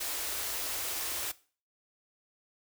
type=band-stop noise; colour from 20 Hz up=white; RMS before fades=-35 dBFS; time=0-1.32 s; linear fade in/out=10 ms; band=110 to 270 Hz; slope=48 dB/octave; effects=noise-tail reverb RT60 0.4 s tail -19 dB re dry

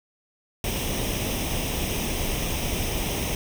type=noise with comb filter; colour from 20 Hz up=pink; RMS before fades=-27 dBFS; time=0.64-3.35 s; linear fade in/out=2 ms; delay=0.34 ms; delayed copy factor=+0.65; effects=none

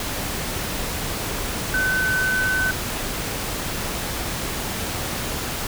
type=tone in noise; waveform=sine; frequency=1517 Hz; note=F#6; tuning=43 cents sharp; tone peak=-19 dBFS; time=1.74-2.71 s; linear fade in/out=2 ms; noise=pink; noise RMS=-27 dBFS; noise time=0-5.67 s; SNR=+5 dB; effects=none

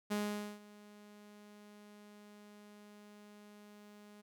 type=tone with ADSR envelope; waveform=sawtooth; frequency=207.7 Hz; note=G#3; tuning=in tune; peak=-29 dBFS; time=0.1-4.22 s; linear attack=19 ms; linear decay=470 ms; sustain=-22 dB; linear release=17 ms; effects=none

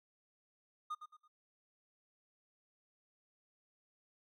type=tone with echo; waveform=triangle; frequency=1226 Hz; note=D#6; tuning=26 cents flat; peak=-36 dBFS; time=0.9-0.95 s; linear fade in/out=10 ms; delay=110 ms; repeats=3; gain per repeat=-9 dB; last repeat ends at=1.28 s; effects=noise-tail reverb RT60 0.3 s tail -25 dB re dry

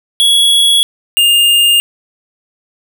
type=tone pair in turn; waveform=square; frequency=3353 / 2820 Hz; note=G#7 / F7; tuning=+16 / +16 cents; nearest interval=minor third; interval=300 cents; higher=first; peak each=-7 dBFS; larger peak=neither; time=0.2-0.83 / 1.17-1.8 s; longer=neither; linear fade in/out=0 ms; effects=none

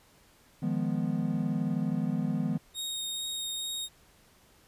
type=chord; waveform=triangle; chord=F half-diminished seventh; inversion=third; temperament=equal; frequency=155.56 / 174.61 / 207.7 / 246.9 Hz; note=Eb3 / F3 / Ab3 / Cb4; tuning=0 / 0 / 0 / 0 cents; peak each=-31 dBFS; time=0.62-2.58 s; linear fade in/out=10 ms
type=tone with vibrato; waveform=sawtooth; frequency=3729 Hz; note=A#7; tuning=in tune; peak=-30 dBFS; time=2.74-3.89 s; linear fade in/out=50 ms; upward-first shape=triangle; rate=2.3 Hz; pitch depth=11 cents each way
effects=pink hiss -61 dBFS RMS until 4.67 s + resampled to 32000 Hz

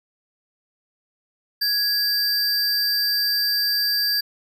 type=tone pair together; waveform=square; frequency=1661.2 / 4691 Hz; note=G#6 / D8; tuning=0 / -3 cents; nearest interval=octave + tritone; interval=1797 cents; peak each=-29 / -20 dBFS; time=1.61-4.21 s; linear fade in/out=10 ms; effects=none

